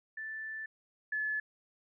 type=tone pair in turn; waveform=sine; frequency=1760 / 1721.8 Hz; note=A6 / A6; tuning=0 / -38 cents; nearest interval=unison; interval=38 cents; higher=first; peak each=-38 / -31 dBFS; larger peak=second; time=0.17-0.66 / 1.12-1.4 s; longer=first; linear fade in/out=5 ms; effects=none